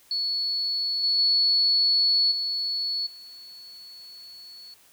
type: tone with level steps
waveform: sine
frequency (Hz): 4406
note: C#8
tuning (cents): -11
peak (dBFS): -24 / -20 / -18 / -25 / -42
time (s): 0.11-4.74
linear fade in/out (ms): 2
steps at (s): 1.03 / 1.18 / 2.31 / 3.06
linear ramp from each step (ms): 10
effects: white hiss -57 dBFS RMS until 4.92 s